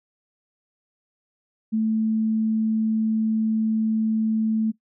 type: tone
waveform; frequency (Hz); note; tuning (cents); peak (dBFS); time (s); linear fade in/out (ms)
sine; 220; A3; 0; -19; 1.72-4.72; 20
effects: noise-tail reverb RT60 0.1 s tail -18 dB re dry